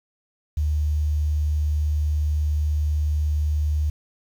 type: tone with quantisation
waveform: sine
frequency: 75.3 Hz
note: D2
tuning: 44 cents sharp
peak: -19 dBFS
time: 0.57-3.9 s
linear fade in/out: 5 ms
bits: 8
effects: none